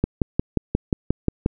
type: click train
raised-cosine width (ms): 3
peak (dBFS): -5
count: 9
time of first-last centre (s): 0.04-1.461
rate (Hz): 5.63
effects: none